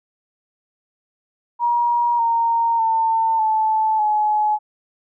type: tone with pitch steps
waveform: sine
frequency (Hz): 952 / 924.9 / 898.6 / 873 / 848.1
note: A#5 / A#5 / A5 / A5 / G#5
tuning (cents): +36 / -14 / +36 / -14 / +36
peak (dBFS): -15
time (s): 1.59-4.59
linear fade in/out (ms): 50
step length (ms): 600
effects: none